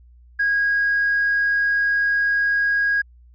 sine tone with hard clipping, 1642 Hz, G#6, 20 cents flat, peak -17 dBFS, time 0.39-3.02 s, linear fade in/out 10 ms, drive 1 dB, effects added 60 Hz sine -46 dBFS peak until 3.34 s + resampled to 16000 Hz

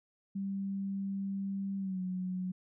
sine tone with pitch glide, 196 to 183.93 Hz, G3 to F#3, 0 to -10 cents, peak -33 dBFS, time 0.35-2.52 s, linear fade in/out 10 ms, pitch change -110 cents, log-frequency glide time 1.78-2.01 s, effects none

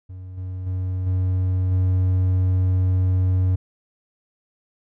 triangle tone with level steps, 92.5 Hz, F#2, in tune, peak -31 / -25 / -20 / -16 / -14 dBFS, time 0.09-3.56 s, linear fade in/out 10 ms, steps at 0.37 / 0.66 / 1.06 / 1.71 s, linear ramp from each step 10 ms, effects none

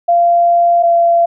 sine tone pair in turn, 690 / 682.9 Hz, F5 / F5, -21 / -39 cents, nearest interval unison, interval 18 cents, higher first, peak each -7 dBFS, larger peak neither, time 0.08-0.83 / 0.83-1.26 s, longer first, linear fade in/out 10 ms, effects none

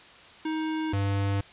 square tone pair in turn, 314.6 / 99.38 Hz, D#4 / G2, +19 / +24 cents, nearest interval octave + minor sixth, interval 1995 cents, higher first, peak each -28 / -25 dBFS, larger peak second, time 0.45-0.93 / 0.93-1.41 s, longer neither, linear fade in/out 5 ms, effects white hiss -50 dBFS RMS until 1.52 s + resampled to 8000 Hz

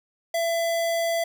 square tone, 670 Hz, E5, 28 cents sharp, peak -23 dBFS, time 0.34-1.24 s, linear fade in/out 5 ms, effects none

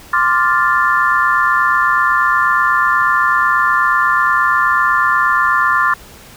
sine chord, D minor seventh, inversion third, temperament equal, 1046.5 / 1174.7 / 1396.9 / 1760 Hz, C6 / D6 / F6 / A6, 0 / 0 / 0 / 0 cents, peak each -16 dBFS, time 0.13-5.94 s, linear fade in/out 5 ms, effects pink hiss -39 dBFS RMS until 6.36 s

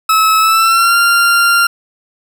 40% pulse tone with pitch glide, 1296 to 1389 Hz, E6 to F6, -30 to -10 cents, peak -7 dBFS, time 0.09-1.67 s, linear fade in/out 5 ms, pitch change +120 cents, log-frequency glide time 0.39-0.97 s, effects none

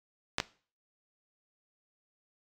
clicks, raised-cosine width 0.2 ms, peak -10 dBFS, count 2, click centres 0.384 / 0.401 s, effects noise-tail reverb RT60 0.4 s tail -18 dB re dry + MP3 96 kbps

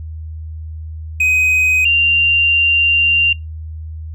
triangle / sine tone pair in turn, 2513 / 2778 Hz, D#7 / F7, +17 / -10 cents, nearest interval major second, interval 173 cents, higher second, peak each -9 dBFS, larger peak neither, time 1.2-1.85 / 1.85-3.33 s, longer second, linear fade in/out 5 ms, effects noise-tail reverb RT60 0.2 s tail -26 dB re dry + added 79 Hz sine -25 dBFS peak until 4.14 s

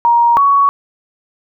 sine tone pair in turn, 942 / 1120.2 Hz, A#5 / C#6, +18 / +18 cents, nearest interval minor third, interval 300 cents, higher second, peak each -7 dBFS, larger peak neither, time 0.05-0.37 / 0.37-0.69 s, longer neither, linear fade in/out 0 ms, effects none

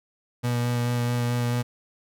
35% pulse tone with vibrato, 120.9 Hz, B2, 36 cents flat, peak -21 dBFS, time 0.43-1.63 s, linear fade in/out 20 ms, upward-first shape sine, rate 4.6 Hz, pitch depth 12 cents each way, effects none

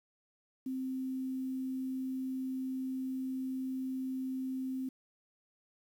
sine tone, 261.3 Hz, C4, 2 cents flat, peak -34 dBFS, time 0.66-4.89 s, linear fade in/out 5 ms, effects 10-bit

